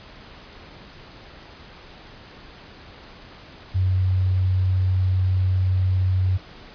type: tone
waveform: sine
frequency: 93.1 Hz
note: F#2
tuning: 11 cents sharp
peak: -17 dBFS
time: 3.74-6.38 s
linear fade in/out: 20 ms
effects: pink hiss -44 dBFS RMS until 6.74 s + resampled to 11025 Hz